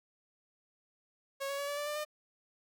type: tone with pitch steps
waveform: sawtooth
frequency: 550 / 558.6 / 567.4 / 576.3 / 585.4 / 594.6 / 604 Hz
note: C#5 / C#5 / C#5 / D5 / D5 / D5 / D5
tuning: -14 / +13 / +40 / -33 / -6 / +21 / +48 cents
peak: -31 dBFS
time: 1.4-2.051 s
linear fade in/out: 20 ms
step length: 93 ms
effects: none